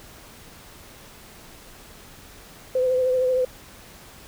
sine tone with vibrato, 510 Hz, C5, 44 cents flat, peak -18 dBFS, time 2.75-3.45 s, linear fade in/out 5 ms, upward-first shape triangle, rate 13 Hz, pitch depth 34 cents each way, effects pink hiss -46 dBFS RMS until 4.27 s

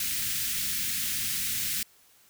white band-stop noise, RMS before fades -30 dBFS, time 0-1.83 s, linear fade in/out 2 ms, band 250 to 1700 Hz, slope 24 dB/octave, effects white hiss -60 dBFS RMS until 2.29 s

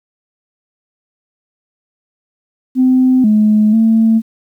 sine tone with pitch steps, 256.9 / 213.1 / 223.8 Hz, C4 / G#3 / A3, -32 / +45 / +30 cents, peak -6 dBFS, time 2.75-4.22 s, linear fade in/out 50 ms, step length 490 ms, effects tanh soft clip ceiling -2 dBFS + 8-bit

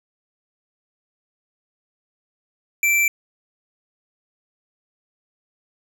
square tone, 2340 Hz, D7, 7 cents flat, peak -16 dBFS, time 2.83-3.08 s, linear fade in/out 2 ms, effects none

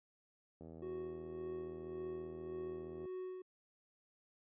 click train, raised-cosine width 2 ms, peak -39 dBFS, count 199, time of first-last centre 0.61-3.054 s, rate 81 Hz
triangle tone with tremolo, 370 Hz, F#4, in tune, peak -39 dBFS, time 0.82-3.42 s, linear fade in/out 5 ms, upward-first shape sine, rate 1.8 Hz, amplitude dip 50%
effects high-pass 80 Hz 12 dB/octave + resampled to 8000 Hz

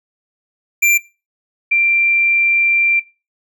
square / sine tone pair in turn, 2363 / 2363 Hz, D7 / D7, +10 / +10 cents, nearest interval unison, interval 0 cents, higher neither, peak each -10 dBFS, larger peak neither, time 0.82-0.98 / 1.71-3 s, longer second, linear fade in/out 10 ms, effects noise-tail reverb RT60 0.3 s tail -21 dB re dry

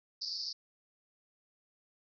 pink band-pass noise, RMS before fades -39 dBFS, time 0.21-0.53 s, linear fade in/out 10 ms, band 4500 to 5200 Hz, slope 96 dB/octave, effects none

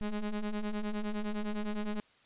square ring-modulated tone, 104.1 Hz, G#2, 5 cents sharp, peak -30 dBFS, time 0.01-2 s, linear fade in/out 0 ms, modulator 109 Hz, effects white hiss -64 dBFS RMS until 2.25 s + resampled to 8000 Hz

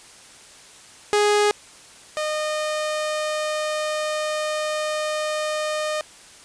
sawtooth tone pair in turn, 415.2 / 612.3 Hz, G#4 / D#5, 0 / -28 cents, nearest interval perfect fifth, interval 672 cents, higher second, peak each -12 / -19 dBFS, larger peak first, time 1.13-1.51 / 2.17-6.01 s, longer second, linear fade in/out 0 ms, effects white hiss -46 dBFS RMS until 6.44 s + resampled to 22050 Hz

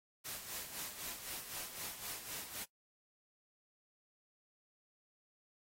white noise with tremolo, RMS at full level -43 dBFS, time 0.24-2.65 s, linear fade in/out 20 ms, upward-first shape sine, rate 3.9 Hz, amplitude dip 60%, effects noise-tail reverb RT60 0.1 s tail -18 dB re dry + AAC 48 kbps

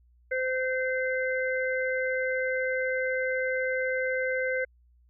harmonic tone, 516 Hz, C5, 24 cents flat, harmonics 1 / 3 / 4, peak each -28 / -31 / -33 dBFS, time 0.31-4.65 s, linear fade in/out 10 ms, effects added 60 Hz sine -58 dBFS peak until 5.09 s

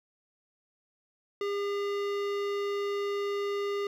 sine tone with hard clipping, 404.1 Hz, G#4, 47 cents flat, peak -31 dBFS, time 1.41-3.87 s, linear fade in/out 2 ms, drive 17 dB, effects none

